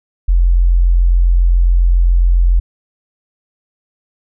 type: tone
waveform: sine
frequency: 43.65 Hz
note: F1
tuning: in tune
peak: -7 dBFS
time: 0.28-2.6 s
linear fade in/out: 10 ms
effects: none